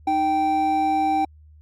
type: tone pair together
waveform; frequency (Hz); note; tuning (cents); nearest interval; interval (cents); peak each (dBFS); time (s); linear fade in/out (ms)
triangle; 309.5 / 780; D#4 / G5; -9 / -9; octave + major third; 1600; -23 / -17; 0.07-1.25; 5
effects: added 76 Hz sine -46 dBFS peak until 1.61 s + Opus 48 kbps